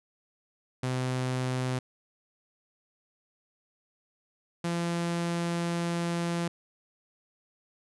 sawtooth tone pair in turn, 128 / 170.86 Hz, C3 / F3, -38 / -38 cents, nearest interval perfect fourth, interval 500 cents, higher second, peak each -24 dBFS, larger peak neither, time 0.83-1.79 / 4.64-6.48 s, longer second, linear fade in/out 5 ms, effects resampled to 24000 Hz

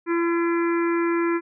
harmonic tone, 339 Hz, E4, 49 cents sharp, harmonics 1 / 3 / 4 / 5 / 6 / 7, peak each -20 / -30 / -32 / -34 / -36 / -37 dBFS, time 0.06-1.41 s, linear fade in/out 50 ms, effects none

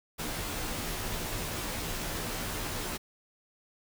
pink noise with comb filter, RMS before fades -35 dBFS, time 0.18-2.98 s, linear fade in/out 20 ms, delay 15 ms, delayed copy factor -0.65, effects none

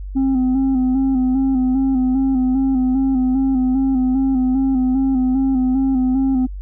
sine tone with vibrato, 261.4 Hz, C4, 1 cent flat, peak -11 dBFS, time 0.15-6.47 s, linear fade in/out 20 ms, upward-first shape square, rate 2.5 Hz, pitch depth 40 cents each way, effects tanh soft clip ceiling -13 dBFS + added 48 Hz sine -26 dBFS peak until 6.61 s

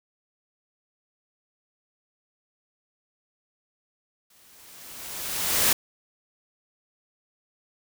white noise with exponential growth, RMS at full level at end -19 dBFS, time 4.3-5.73 s, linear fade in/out 5 ms, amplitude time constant 310 ms, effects none

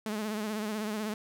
sawtooth tone with vibrato, 213.4 Hz, G#3, 47 cents sharp, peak -28 dBFS, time 0.06-1.14 s, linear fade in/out 2 ms, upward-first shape sine, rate 16 Hz, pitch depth 58 cents each way, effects none

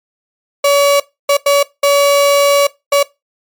35% pulse tone bursts at uneven times, 567 Hz, C#5, 39 cents sharp, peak -6 dBFS, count 5, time 0.64-1 / 1.29-1.37 / 1.46-1.63 / 1.83-2.67 / 2.92-3.03 s, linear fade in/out 5 ms, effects noise-tail reverb RT60 0.2 s tail -19 dB re dry + MP3 96 kbps

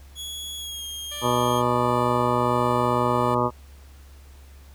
sawtooth tone with pitch glide, 3356 to 3230 Hz, G#7 to G#7, +17 to -49 cents, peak -29 dBFS, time 0.15-1.63 s, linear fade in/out 50 ms, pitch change -66 cents, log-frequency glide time 0.57-0.85 s
10% pulse tone with tremolo, 587.3 Hz, D5, in tune, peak -28 dBFS, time 1.11-3.35 s, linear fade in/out 10 ms, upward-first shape triangle, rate 1.4 Hz, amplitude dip 30%
harmonic tone, 122.1 Hz, B2, 19 cents flat, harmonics 1 / 2 / 3 / 4 / 5 / 7 / 8 / 9 / 10, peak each -28 / -28 / -28 / -28 / -28 / -28 / -28 / -28 / -28 dBFS, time 1.21-3.51 s, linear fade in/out 50 ms
effects added 69 Hz sine -44 dBFS peak until 4.74 s + pink hiss -55 dBFS RMS until 4.74 s

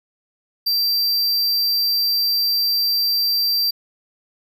square tone, 4700 Hz, D8, 1 cent sharp, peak -17 dBFS, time 0.66-3.71 s, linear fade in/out 10 ms, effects none

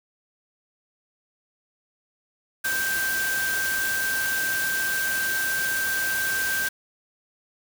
sine tone in noise, 1568 Hz, G6, in tune, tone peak -24 dBFS, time 2.64-6.69 s, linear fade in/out 10 ms, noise white, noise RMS -30 dBFS, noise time 2.64-6.69 s, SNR +3 dB, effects none

